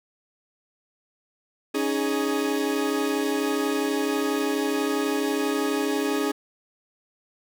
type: chord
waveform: 40% pulse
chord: C# suspended second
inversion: none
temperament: equal with one note detuned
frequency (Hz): 278.9 / 311.1 / 415.3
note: C#4 / D#4 / G#4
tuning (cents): +11 / 0 / 0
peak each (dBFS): -26 / -28 / -26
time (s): 1.74-6.32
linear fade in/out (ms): 10
effects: none